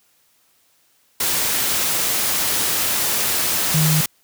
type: tone in noise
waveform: sine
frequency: 155.56 Hz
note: D#3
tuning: in tune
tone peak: -15 dBFS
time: 3.74-4.01 s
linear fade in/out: 5 ms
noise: white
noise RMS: -20 dBFS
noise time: 1.2-4.06 s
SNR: +2 dB
effects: white hiss -60 dBFS RMS until 4.23 s + high-pass 60 Hz 12 dB/octave